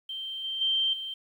sine tone with level steps, 3138 Hz, G7, 1 cent sharp, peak -33 / -30 / -23 / -33 dBFS, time 0.09-1.14 s, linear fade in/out 5 ms, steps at 0.44 / 0.61 / 0.93 s, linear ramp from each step 5 ms, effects 10-bit

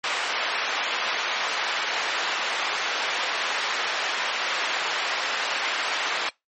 white band-pass noise, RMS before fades -27 dBFS, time 0.04-6.29 s, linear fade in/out 0 ms, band 630 to 2700 Hz, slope 12 dB/octave, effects noise-tail reverb RT60 0.2 s tail -24 dB re dry + MP3 32 kbps

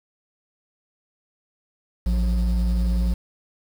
triangle tone pair together, 56.6 / 180 Hz, A1 / F#3, +50 / -47 cents, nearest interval octave + minor sixth, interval 2003 cents, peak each -16 / -24 dBFS, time 2.06-3.14 s, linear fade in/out 5 ms, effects tanh soft clip ceiling -12 dBFS + 7-bit

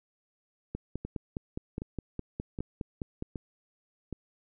two click trains, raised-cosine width 3 ms, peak -23 / -21 dBFS, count 5 / 13, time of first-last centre 1.05-4.127 / 0.75-3.224 s, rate 1.3 / 4.85 Hz, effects none

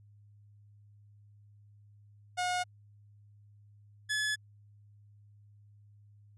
sawtooth tone pair in turn, 722 / 1711.3 Hz, F#5 / A6, -43 / -49 cents, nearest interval octave + minor third, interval 1494 cents, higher second, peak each -26 dBFS, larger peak neither, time 2.37-2.64 / 4.09-4.36 s, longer neither, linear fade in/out 20 ms, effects added 103 Hz sine -56 dBFS peak until 6.37 s + resampled to 22050 Hz

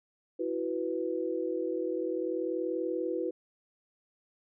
sine chord, E suspended second, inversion none, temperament equal, 329.6 / 370 / 493.9 Hz, E4 / F#4 / B4, 0 / 0 / 0 cents, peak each -34 dBFS, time 0.39-3.31 s, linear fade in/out 10 ms, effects none

